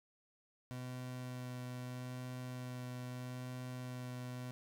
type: tone with vibrato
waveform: 30% pulse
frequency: 125.7 Hz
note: B2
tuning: 31 cents sharp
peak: -40 dBFS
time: 0.71-4.51 s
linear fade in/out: 0 ms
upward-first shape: sine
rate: 0.78 Hz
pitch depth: 10 cents each way
effects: none